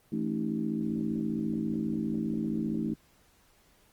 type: harmonic tone with a mistuned harmonic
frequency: 55 Hz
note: A1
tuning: in tune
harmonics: 3 / 4 / 5 / 6 / 7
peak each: -37 / -31 / -38 / -34 / -43 dBFS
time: 0.12-2.94 s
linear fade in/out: 5 ms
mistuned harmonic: 6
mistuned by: -79 cents
effects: pink hiss -64 dBFS RMS until 3.92 s + Opus 24 kbps